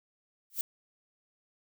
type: noise with exponential growth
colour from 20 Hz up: violet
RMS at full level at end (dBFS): -26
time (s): 0.5-0.61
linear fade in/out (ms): 1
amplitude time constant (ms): 22
effects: none